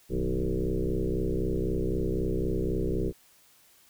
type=tone with frequency modulation; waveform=sine; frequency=174.61 Hz; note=F3; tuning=in tune; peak=-25 dBFS; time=0.09-3.13 s; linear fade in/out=50 ms; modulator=63.9 Hz; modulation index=4.3; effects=white hiss -60 dBFS RMS until 3.89 s